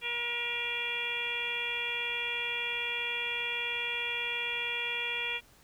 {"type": "harmonic tone with a mistuned harmonic", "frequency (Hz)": 476.9, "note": "A#4", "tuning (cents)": 39, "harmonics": [1, 2, 3, 4, 5, 6, 7], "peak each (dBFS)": [-45, -44, -45, -41, -34, -38, -38], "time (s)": [0.01, 5.41], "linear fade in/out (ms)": 50, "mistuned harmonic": 6, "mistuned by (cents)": -57, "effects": ["pink hiss -60 dBFS RMS until 5.63 s"]}